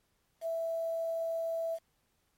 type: tone with quantisation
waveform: sine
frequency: 659 Hz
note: E5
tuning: 1 cent flat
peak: -31 dBFS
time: 0.41-1.79 s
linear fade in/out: 50 ms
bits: 9
effects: pink hiss -75 dBFS RMS until 2.37 s + MP3 64 kbps